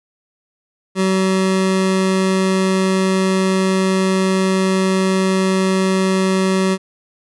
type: tone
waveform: 25% pulse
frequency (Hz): 189.4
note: F#3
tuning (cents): +41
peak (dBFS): -10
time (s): 0.95-6.78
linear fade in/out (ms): 50
effects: resampled to 24000 Hz